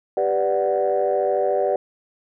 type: chord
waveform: sine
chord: G major seventh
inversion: none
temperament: equal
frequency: 392 / 493.9 / 587.3 / 740 Hz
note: G4 / B4 / D5 / F#5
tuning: 0 / 0 / 0 / 0 cents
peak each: -23 / -23 / -21 / -24 dBFS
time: 0.17-1.76 s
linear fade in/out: 2 ms
effects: tanh soft clip ceiling -10 dBFS